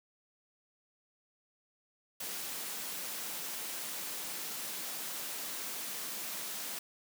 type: high-pass noise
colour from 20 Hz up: white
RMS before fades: -40 dBFS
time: 2.2-6.79 s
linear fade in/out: 5 ms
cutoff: 150 Hz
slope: 48 dB/octave
effects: none